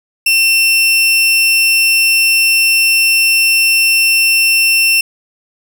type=tone; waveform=sawtooth; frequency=2700 Hz; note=E7; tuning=41 cents sharp; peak=-5 dBFS; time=0.26-5.01 s; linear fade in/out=5 ms; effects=none